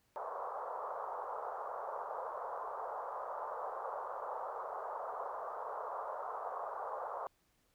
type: band-pass noise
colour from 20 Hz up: white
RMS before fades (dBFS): -42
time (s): 0.16-7.27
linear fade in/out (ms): 0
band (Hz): 470 to 1200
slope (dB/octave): 48
effects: pink hiss -75 dBFS RMS until 7.74 s